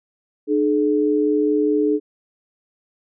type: tone pair together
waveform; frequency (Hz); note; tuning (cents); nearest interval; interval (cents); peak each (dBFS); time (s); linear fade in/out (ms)
sine; 301.3 / 426.1; D4 / G#4; +44 / +44; tritone; 600; -18; 0.47-2; 50
effects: none